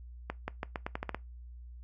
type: accelerating click train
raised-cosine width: 0.5 ms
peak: -19 dBFS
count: 9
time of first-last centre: 0.3-1.146 s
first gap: 180 ms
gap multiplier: 0.84
effects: noise-tail reverb RT60 0.2 s tail -21 dB re dry + added 60 Hz sine -45 dBFS peak until 1.83 s